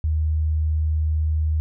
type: tone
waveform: sine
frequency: 77.78 Hz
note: D#2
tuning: in tune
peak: -18 dBFS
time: 0.04-1.6 s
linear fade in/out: 0 ms
effects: none